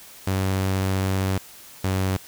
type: tone pair in turn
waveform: sawtooth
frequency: 95.4 / 94.69 Hz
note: G2 / F#2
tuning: -47 / +41 cents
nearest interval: unison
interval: 12 cents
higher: first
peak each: -17 dBFS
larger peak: neither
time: 0.27-1.38 / 1.84-2.17 s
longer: first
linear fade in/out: 5 ms
effects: white hiss -45 dBFS RMS until 2.27 s